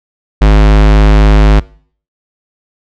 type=tone; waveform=square; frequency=51.9 Hz; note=G#1; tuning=in tune; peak=-3 dBFS; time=0.41-1.6 s; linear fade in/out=10 ms; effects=noise-tail reverb RT60 0.5 s tail -22 dB re dry + low-pass 4000 Hz 12 dB/octave